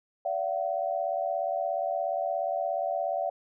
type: tone cluster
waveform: sine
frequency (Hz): 578 / 678 / 755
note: D5 / E5 / F#5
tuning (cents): -28 / +49 / +35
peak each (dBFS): -32 / -30 / -32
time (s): 0.25-3.3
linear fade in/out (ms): 5
effects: none